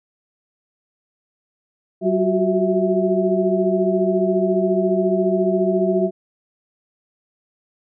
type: tone cluster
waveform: sine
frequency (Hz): 189.9 / 361.6 / 376 / 656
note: F#3 / F#4 / F#4 / E5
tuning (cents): +45 / -40 / +28 / -9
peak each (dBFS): -21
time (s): 2.01-6.11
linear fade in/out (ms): 50
effects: none